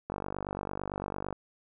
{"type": "click train", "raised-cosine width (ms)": 1, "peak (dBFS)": -20, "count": 61, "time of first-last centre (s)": [0.1, 1.327], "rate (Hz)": 48.9, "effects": []}